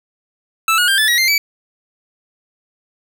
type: tone with pitch steps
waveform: 25% pulse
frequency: 1318.5 / 1446.2 / 1586.2 / 1739.8 / 1908.2 / 2093 / 2296 Hz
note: E6 / F#6 / G6 / A6 / A#6 / C7 / D7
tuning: 0 / -40 / +20 / -20 / +40 / 0 / -40 cents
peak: -8 dBFS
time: 0.68-1.38 s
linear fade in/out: 2 ms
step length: 100 ms
effects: none